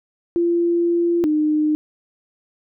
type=tone pair in turn; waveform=sine; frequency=342.9 / 304.7 Hz; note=F4 / D#4; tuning=-32 / -36 cents; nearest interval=major second; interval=204 cents; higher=first; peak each=-15 dBFS; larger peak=neither; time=0.36-1.24 / 1.24-1.75 s; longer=first; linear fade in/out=0 ms; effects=none